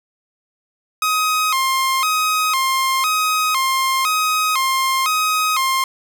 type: tone with vibrato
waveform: sawtooth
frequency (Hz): 1155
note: D6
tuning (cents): -29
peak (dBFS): -12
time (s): 1.02-5.84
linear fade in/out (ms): 2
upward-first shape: square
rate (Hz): 0.99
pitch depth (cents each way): 150
effects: none